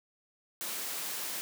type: high-pass noise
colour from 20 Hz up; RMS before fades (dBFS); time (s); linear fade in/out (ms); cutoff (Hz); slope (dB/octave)
white; -37; 0.61-1.41; 0; 220; 12
effects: none